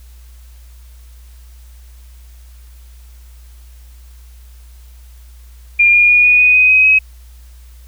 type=tone with pitch steps; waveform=sine; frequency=2405 / 2425 / 2444 / 2464 / 2484 / 2504 / 2525 / 2545 Hz; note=D7 / D#7 / D#7 / D#7 / D#7 / D#7 / D#7 / D#7; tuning=+41 / -45 / -32 / -17 / -3 / +10 / +25 / +39 cents; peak=-6 dBFS; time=5.79-6.99 s; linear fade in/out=10 ms; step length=150 ms; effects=added 60 Hz sine -36 dBFS peak until 7.87 s + white hiss -51 dBFS RMS until 7.87 s